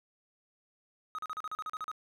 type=tone bursts; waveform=triangle; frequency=1262 Hz; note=D#6; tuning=24 cents sharp; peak=-33 dBFS; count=11; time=1.15-1.915 s; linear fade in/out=0 ms; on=35 ms; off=38 ms; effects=none